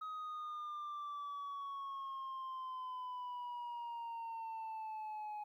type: exponential sweep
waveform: sine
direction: down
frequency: 1267 to 837 Hz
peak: -39 dBFS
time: 0.01-5.44 s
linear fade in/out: 10 ms
effects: tanh soft clip ceiling -41 dBFS + 13-bit